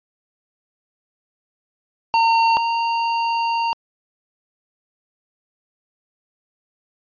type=tone pair in turn; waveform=square; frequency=913 / 924.1 Hz; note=A#5 / A#5; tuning=-36 / -15 cents; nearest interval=unison; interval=21 cents; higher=second; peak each=-14 / -19 dBFS; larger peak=first; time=2.14-2.57 / 2.57-3.73 s; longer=second; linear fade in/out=0 ms; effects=resampled to 11025 Hz